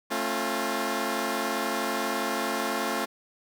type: chord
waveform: 10% pulse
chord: A augmented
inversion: none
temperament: equal with one note detuned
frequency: 220 / 270.4 / 349.2 Hz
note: A3 / C#4 / E#4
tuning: 0 / -43 / 0 cents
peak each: -23 dBFS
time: 0.1-3.06 s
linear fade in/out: 20 ms
effects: none